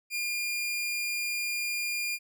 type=tone; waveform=sawtooth; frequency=2411 Hz; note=D7; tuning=45 cents sharp; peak=-26 dBFS; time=0.1-2.19 s; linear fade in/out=50 ms; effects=none